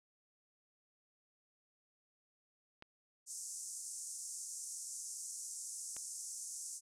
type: clicks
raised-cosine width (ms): 0.3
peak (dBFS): -35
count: 2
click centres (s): 2.824 / 5.966
type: band-pass noise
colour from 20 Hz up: white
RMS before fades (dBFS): -46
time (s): 3.26-6.81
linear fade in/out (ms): 50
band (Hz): 5800 to 9600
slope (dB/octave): 48
effects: none